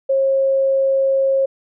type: tone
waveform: sine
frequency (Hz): 540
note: C#5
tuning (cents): -45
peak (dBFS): -13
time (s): 0.09-1.46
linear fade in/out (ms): 10
effects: none